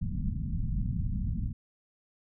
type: low-pass noise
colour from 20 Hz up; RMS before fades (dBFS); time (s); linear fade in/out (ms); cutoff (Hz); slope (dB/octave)
pink; -31; 0.01-1.53; 10; 220; 48
effects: none